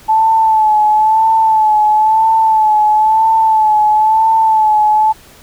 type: tone with vibrato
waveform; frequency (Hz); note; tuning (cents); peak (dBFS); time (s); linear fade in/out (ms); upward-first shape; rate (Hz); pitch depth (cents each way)
sine; 870; A5; -20; -7; 0.08-5.13; 20; sine; 1; 41
effects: pink hiss -41 dBFS RMS until 5.42 s